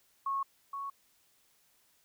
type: tone pair in turn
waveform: sine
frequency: 1096 / 1109.4 Hz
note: C#6 / C#6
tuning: -20 / +1 cents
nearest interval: unison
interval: 21 cents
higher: second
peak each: -30 / -36 dBFS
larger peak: first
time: 0.26-0.43 / 0.73-0.9 s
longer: neither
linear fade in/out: 5 ms
effects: white hiss -69 dBFS RMS until 2.04 s